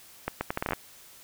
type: accelerating click train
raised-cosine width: 0.5 ms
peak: -13 dBFS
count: 10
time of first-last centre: 0.28-0.733 s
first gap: 130 ms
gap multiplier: 0.73
effects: white hiss -52 dBFS RMS until 1.23 s